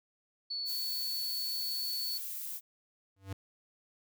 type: tone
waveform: sine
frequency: 4435 Hz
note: C#8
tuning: in tune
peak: -34 dBFS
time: 0.5-2.18 s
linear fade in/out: 10 ms
type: noise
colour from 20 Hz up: violet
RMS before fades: -40 dBFS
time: 0.65-2.61 s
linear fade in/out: 50 ms
type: tone with exponential growth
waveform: square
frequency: 97 Hz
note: G2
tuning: 18 cents flat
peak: -34 dBFS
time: 3.16-3.33 s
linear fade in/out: 5 ms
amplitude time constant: 35 ms
effects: none